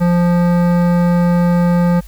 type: tone with hard clipping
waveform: sine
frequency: 174.61 Hz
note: F3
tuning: in tune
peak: -12 dBFS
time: 0-2.01 s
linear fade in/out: 20 ms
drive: 15 dB
effects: added 50 Hz sine -32 dBFS peak until 2.07 s + white hiss -46 dBFS RMS until 2.07 s